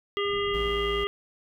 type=harmonic tone; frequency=404.3 Hz; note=G#4; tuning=46 cents flat; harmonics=1 / 3 / 5 / 7 / 8; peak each=-27 / -32 / -34 / -35 / -36 dBFS; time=0.17-1.07 s; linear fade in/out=0 ms
type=low-pass noise; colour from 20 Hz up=pink; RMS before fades=-45 dBFS; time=0.25-0.79 s; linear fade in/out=0 ms; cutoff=280 Hz; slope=96 dB/octave
type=tone; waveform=square; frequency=54.8 Hz; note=A1; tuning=6 cents flat; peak=-34 dBFS; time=0.54-1.04 s; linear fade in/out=0 ms
effects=none